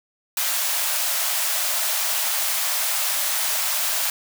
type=high-pass noise; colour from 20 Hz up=white; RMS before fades=-23 dBFS; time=0.37-4.1 s; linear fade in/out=2 ms; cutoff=560 Hz; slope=96 dB/octave; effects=none

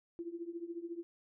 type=tone with tremolo; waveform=sine; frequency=340.1 Hz; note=F4; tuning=46 cents flat; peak=-36 dBFS; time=0.19-1.03 s; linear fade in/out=0 ms; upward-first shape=triangle; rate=14 Hz; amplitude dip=90%; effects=none

